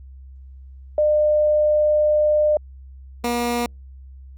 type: tone pair in turn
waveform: sine / 15% pulse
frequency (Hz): 603 / 239.3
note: D5 / A#3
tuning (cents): +46 / +46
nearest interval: octave + major third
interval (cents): 1600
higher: first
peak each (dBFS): -14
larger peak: neither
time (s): 0.98-2.57 / 3.24-3.66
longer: first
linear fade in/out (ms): 2
effects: added 66 Hz sine -38 dBFS peak until 4.37 s + Opus 48 kbps